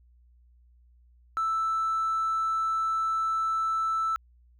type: tone with hard clipping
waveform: sine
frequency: 1320 Hz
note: E6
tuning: 2 cents sharp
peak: -25 dBFS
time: 1.37-4.16 s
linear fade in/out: 0 ms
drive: 1 dB
effects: added 60 Hz sine -56 dBFS peak until 4.59 s